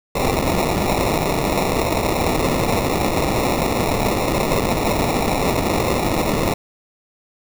violet noise with sample-and-hold, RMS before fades -19 dBFS, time 0.15-6.54 s, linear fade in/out 5 ms, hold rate 1575 Hz, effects none

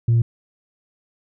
sine tone, 116.54 Hz, A#2, in tune, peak -11 dBFS, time 0.08-0.22 s, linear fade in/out 5 ms, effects tanh soft clip ceiling -11 dBFS

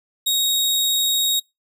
sawtooth tone, 3766 Hz, A#7, 17 cents sharp, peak -14 dBFS, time 0.26-1.4 s, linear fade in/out 10 ms, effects noise-tail reverb RT60 0.2 s tail -25 dB re dry

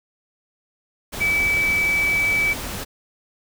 sine tone in noise, 2300 Hz, D7, 37 cents flat, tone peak -17 dBFS, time 1.2-2.54 s, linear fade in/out 20 ms, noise pink, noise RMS -30 dBFS, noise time 1.12-2.85 s, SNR +10 dB, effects none

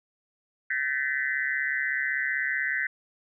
sine tone cluster, 1535 / 1745 / 1890 / 2026 Hz, G6 / A6 / A#6 / B6, -37 / -15 / +23 / +44 cents, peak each -31 dBFS, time 0.7-2.87 s, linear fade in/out 5 ms, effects none

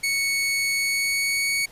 sawtooth tone with pitch glide, 2217 to 2231 Hz, C#7 to C#7, 0 to +11 cents, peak -18 dBFS, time 0.03-1.66 s, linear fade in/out 10 ms, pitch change +11 cents, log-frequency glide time 0.73-1.5 s, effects pink hiss -50 dBFS RMS until 1.71 s + resampled to 32000 Hz

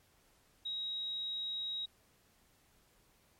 sine tone, 3810 Hz, A#7, 37 cents sharp, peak -36 dBFS, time 0.65-1.86 s, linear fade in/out 10 ms, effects pink hiss -69 dBFS RMS until 3.39 s + MP3 64 kbps

